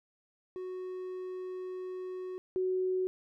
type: tone pair in turn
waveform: triangle / sine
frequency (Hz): 369 / 371.4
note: F#4 / F#4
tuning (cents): -5 / +7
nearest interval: unison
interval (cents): 12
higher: second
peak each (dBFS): -35 / -28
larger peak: second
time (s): 0.56-2.38 / 2.56-3.07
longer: first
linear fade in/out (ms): 0
effects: none